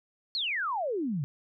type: exponential sweep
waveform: sine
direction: down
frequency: 4435 to 130.81 Hz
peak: -28 dBFS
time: 0.35-1.24 s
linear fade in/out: 0 ms
effects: none